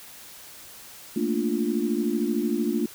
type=chord; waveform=sine; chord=Bb major seventh; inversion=third; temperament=equal; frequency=220 / 233.1 / 293.7 / 349.2 Hz; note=A3 / Bb3 / D4 / F4; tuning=0 / 0 / 0 / 0 cents; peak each=-28 dBFS; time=1.16-2.86 s; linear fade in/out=5 ms; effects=white hiss -45 dBFS RMS until 2.94 s